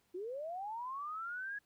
sine linear sweep, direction up, 342 to 1682 Hz, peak -39 dBFS, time 0.14-1.59 s, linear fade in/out 10 ms, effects pink hiss -75 dBFS RMS until 1.65 s + high-pass 80 Hz 12 dB/octave

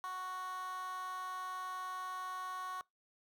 15% pulse tone with high-pass filter, 370.2 Hz, F#4, 1 cent sharp, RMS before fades -42 dBFS, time 0.04-2.81 s, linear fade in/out 0 ms, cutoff 1000 Hz, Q 8.9, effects noise-tail reverb RT60 0.2 s tail -25 dB re dry

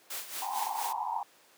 white noise with tremolo, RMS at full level -37 dBFS, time 0.1-0.93 s, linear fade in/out 5 ms, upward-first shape sine, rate 4.4 Hz, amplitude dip 70%
white band-pass noise, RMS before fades -34 dBFS, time 0.42-1.23 s, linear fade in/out 2 ms, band 770 to 1000 Hz, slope 96 dB/octave
effects pink hiss -60 dBFS RMS until 1.57 s + high-pass 400 Hz 12 dB/octave

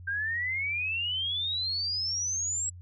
sine exponential sweep, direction up, 1576 to 7800 Hz, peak -28 dBFS, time 0.07-2.7 s, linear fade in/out 10 ms, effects added 89 Hz sine -43 dBFS peak until 2.81 s

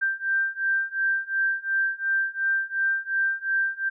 sine beating tone pair, 1573 / 1575.8 Hz, G6 / G6, +6 / +9 cents, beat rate 2.8 Hz, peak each -26 / -25 dBFS, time 0.01-3.9 s, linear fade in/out 20 ms, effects none

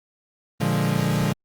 40% pulse chord, Bb dominant seventh, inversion none, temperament equal, 116.54 / 146.83 / 174.61 / 207.7 Hz, Bb2 / D3 / F3 / Ab3, 0 / 0 / 0 / 0 cents, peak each -26 / -23 / -24 / -26 dBFS, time 0.6-1.33 s, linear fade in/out 10 ms, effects Opus 32 kbps

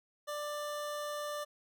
25% pulse tone, 591 Hz, D5, 11 cents sharp, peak -33 dBFS, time 0.27-1.45 s, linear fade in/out 20 ms, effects none

